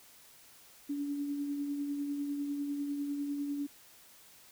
sine tone with tremolo, 286.1 Hz, D4, 45 cents flat, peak -31 dBFS, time 0.89-3.67 s, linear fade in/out 10 ms, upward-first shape triangle, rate 10 Hz, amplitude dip 40%, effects white hiss -58 dBFS RMS until 4.51 s

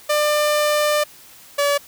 sawtooth tone pair in turn, 597 / 572.4 Hz, D5 / D5, +28 / -45 cents, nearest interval minor second, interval 73 cents, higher first, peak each -12 dBFS, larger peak neither, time 0.09-1.04 / 1.58-1.78 s, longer first, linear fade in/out 10 ms, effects white hiss -45 dBFS RMS until 1.87 s

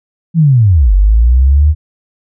sine linear two-way sweep, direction down then up, 171.7 to 46.25 to 78.2 Hz, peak -4 dBFS, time 0.34-1.75 s, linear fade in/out 50 ms, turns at 0.93 s, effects none

